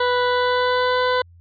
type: tone with pitch glide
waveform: 20% pulse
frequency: 493.9 to 502.2 Hz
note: B4 to B4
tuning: 0 to +29 cents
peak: -12 dBFS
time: 0-1.22 s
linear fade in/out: 5 ms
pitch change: +29 cents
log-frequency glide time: 0.25-1 s
effects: added 86 Hz sine -45 dBFS peak until 1.4 s + resampled to 11025 Hz